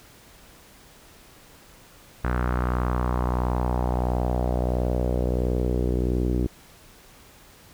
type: tone with low-pass filter sweep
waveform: sawtooth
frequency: 61.5 Hz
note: B1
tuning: 7 cents flat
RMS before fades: -24 dBFS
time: 2.24-6.47 s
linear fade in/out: 5 ms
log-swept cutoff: 1500 to 340 Hz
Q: 2.8
effects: pink hiss -51 dBFS RMS until 7.73 s